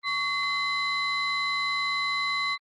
sine tone cluster, 1125 / 2056 / 4011 Hz, C#6 / C7 / B7, +25 / -31 / +26 cents, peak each -28 / -27 / -30 dBFS, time 0.03-2.58 s, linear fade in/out 50 ms, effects tanh soft clip ceiling -20 dBFS + Opus 24 kbps

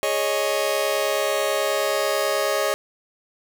sawtooth chord, Ab suspended fourth, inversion none, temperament just, 415.3 / 553.7 / 623 Hz, Ab4 / Db5 / Eb5, 0 / -2 / +2 cents, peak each -23 / -20 / -20 dBFS, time 0.03-2.74 s, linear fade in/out 0 ms, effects 7-bit

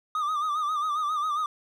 triangle tone with vibrato, 1214 Hz, D#6, 43 cents flat, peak -23 dBFS, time 0.15-1.46 s, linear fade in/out 2 ms, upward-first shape sine, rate 7.4 Hz, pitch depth 78 cents each way, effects none

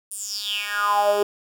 10% pulse tone with high-pass filter sweep, 205.7 Hz, G#3, 16 cents flat, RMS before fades -23 dBFS, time 0.11-1.23 s, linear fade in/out 5 ms, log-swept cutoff 9900 to 410 Hz, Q 7.3, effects none

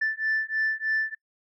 sine beating tone pair, 1760 / 1763.2 Hz, A6 / A6, 0 / +3 cents, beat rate 3.2 Hz, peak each -26 dBFS, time 0.01-1.15 s, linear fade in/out 10 ms, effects noise-tail reverb RT60 0.1 s tail -26 dB re dry + tanh soft clip ceiling -19 dBFS

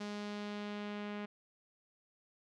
sawtooth tone with low-pass filter sweep, 206.9 Hz, G#3, 6 cents flat, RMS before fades -42 dBFS, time 0-1.26 s, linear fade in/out 10 ms, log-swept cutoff 5300 to 2600 Hz, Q 1.3, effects none

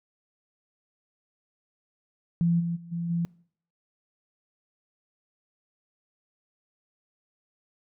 sine tone with level steps, 170 Hz, F3, 46 cents flat, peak -20 / -26 / -41 / -28 / -24 dBFS, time 2.41-3.25 s, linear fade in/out 0 ms, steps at 2.59 / 2.75 / 2.91 / 3.09 s, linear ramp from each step 20 ms, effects noise-tail reverb RT60 0.6 s tail -25 dB re dry

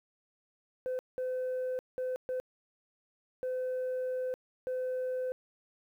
sine tone bursts at uneven times, 510 Hz, C5, 44 cents flat, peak -29 dBFS, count 6, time 0.86-0.99 / 1.18-1.79 / 1.98-2.16 / 2.29-2.4 / 3.43-4.34 / 4.67-5.32 s, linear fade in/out 0 ms, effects tanh soft clip ceiling -30 dBFS + 11-bit

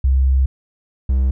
sine / triangle tone pair in turn, 66.1 / 65.42 Hz, C2 / C2, +18 / 0 cents, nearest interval unison, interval 18 cents, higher first, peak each -11 dBFS, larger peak neither, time 0.04-0.46 / 1.09-1.31 s, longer first, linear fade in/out 5 ms, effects none

